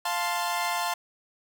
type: chord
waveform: sawtooth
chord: F major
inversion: none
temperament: equal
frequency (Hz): 698.5 / 880 / 1046.5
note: F5 / A5 / C6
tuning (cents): 0 / 0 / 0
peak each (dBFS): -27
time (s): 0.05-0.94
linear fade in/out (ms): 5
effects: none